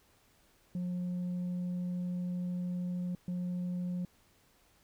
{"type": "tone bursts at uneven times", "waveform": "sine", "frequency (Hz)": 178.7, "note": "F3", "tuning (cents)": 40, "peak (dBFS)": -30, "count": 2, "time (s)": [[0.75, 3.15], [3.28, 4.05]], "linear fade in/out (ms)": 2, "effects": ["tanh soft clip ceiling -32 dBFS", "pink hiss -67 dBFS RMS until 4.83 s"]}